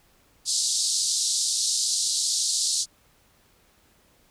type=band-pass noise; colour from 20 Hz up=pink; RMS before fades=-25 dBFS; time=0.45-2.86 s; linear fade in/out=50 ms; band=4000 to 9200 Hz; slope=48 dB/octave; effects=pink hiss -61 dBFS RMS until 4.3 s